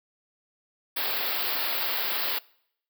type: band-stop noise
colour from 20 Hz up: white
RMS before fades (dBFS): -28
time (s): 0.96-2.39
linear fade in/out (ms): 10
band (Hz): 5000 to 13000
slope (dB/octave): 96
effects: noise-tail reverb RT60 0.7 s tail -24 dB re dry + high-pass 400 Hz 12 dB/octave